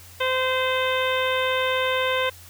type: harmonic tone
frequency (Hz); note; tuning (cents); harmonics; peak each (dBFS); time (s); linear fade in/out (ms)
516; C5; -24; 1 / 2 / 3 / 4 / 5 / 6 / 7; -24 / -27 / -29 / -30 / -31 / -32 / -32; 0.2-2.3; 10
effects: added 88 Hz sine -47 dBFS peak until 2.49 s + white hiss -47 dBFS RMS until 2.49 s